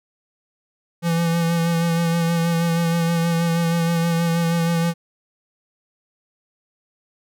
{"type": "tone with vibrato", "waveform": "square", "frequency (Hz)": 168, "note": "E3", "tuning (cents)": 33, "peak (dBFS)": -18, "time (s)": [1.02, 4.94], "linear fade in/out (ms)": 50, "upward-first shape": "sine", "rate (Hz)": 6.3, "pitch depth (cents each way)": 25, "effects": []}